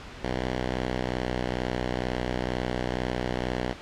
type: tone with pitch glide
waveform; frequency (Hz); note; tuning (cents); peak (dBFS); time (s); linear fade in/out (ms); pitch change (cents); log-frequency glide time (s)
5% pulse; 63 to 62.13; B1 to B1; +35 to +11; -16; 0.23-3.73; 5; -24; 0.73-1.43
effects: pink hiss -42 dBFS RMS until 3.81 s + low-pass 4000 Hz 12 dB/octave